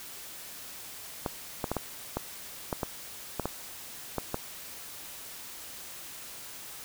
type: clicks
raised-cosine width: 1 ms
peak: -15 dBFS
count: 11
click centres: 1.262 / 1.642 / 1.716 / 1.767 / 2.17 / 2.728 / 2.832 / 3.397 / 3.456 / 4.183 / 4.344 s
effects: white hiss -44 dBFS RMS until 6.84 s